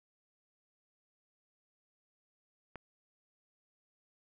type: click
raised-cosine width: 0.5 ms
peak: -29 dBFS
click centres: 2.757 s
effects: none